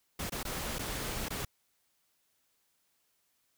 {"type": "noise with dropouts", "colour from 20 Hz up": "pink", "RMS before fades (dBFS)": -37, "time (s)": [0.19, 1.45], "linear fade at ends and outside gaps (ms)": 5, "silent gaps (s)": [[0.297, 0.32], [0.431, 0.45], [0.786, 0.791], [1.286, 1.304]], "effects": ["white hiss -75 dBFS RMS until 3.57 s"]}